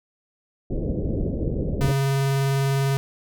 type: low-pass noise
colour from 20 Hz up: pink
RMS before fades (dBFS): -25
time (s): 0.7-1.92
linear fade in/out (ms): 5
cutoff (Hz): 550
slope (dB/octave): 48
type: tone with vibrato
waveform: square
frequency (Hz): 137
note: C#3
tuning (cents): -20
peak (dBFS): -20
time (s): 1.81-2.97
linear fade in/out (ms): 0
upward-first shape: triangle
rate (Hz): 20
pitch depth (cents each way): 21
effects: none